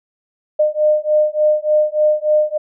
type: beating tone pair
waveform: sine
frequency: 606 / 609.4 Hz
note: D#5 / D#5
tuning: -46 / -36 cents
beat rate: 3.4 Hz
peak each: -15 dBFS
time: 0.59-2.58 s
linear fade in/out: 10 ms
effects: none